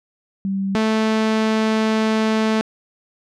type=tone pair in turn; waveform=sine / sawtooth; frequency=194.4 / 219.2 Hz; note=G3 / A3; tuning=-14 / -6 cents; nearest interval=major second; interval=208 cents; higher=second; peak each=-19 / -12 dBFS; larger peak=second; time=0.45-0.75 / 0.75-2.61 s; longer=second; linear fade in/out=0 ms; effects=low-pass 5000 Hz 12 dB/octave